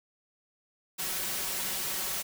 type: noise with comb filter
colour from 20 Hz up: white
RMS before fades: -33 dBFS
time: 0.98-2.23 s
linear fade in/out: 20 ms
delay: 5.3 ms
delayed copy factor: +0.65
effects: none